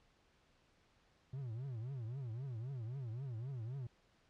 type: tone with vibrato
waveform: triangle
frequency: 123.47 Hz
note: B2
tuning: in tune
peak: -39 dBFS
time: 1.33-3.87 s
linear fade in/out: 5 ms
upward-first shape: triangle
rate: 3.8 Hz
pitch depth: 260 cents each way
effects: pink hiss -72 dBFS RMS until 4.29 s + low-pass 5000 Hz 12 dB/octave